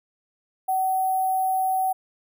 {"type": "tone with sample-and-hold", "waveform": "sine", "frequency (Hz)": 756, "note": "F#5", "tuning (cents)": 37, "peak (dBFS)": -20, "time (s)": [0.68, 1.93], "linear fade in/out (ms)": 10, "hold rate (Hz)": 11025, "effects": []}